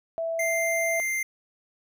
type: tone with pitch glide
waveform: sine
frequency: 659.3 to 663.1 Hz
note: E5 to E5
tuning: 0 to +10 cents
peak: -26 dBFS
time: 0.18-1 s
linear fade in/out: 0 ms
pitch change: +10 cents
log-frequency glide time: 0.39-0.71 s
type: tone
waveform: square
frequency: 2093 Hz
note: C7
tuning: in tune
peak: -26 dBFS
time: 0.39-1.23 s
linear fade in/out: 5 ms
effects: none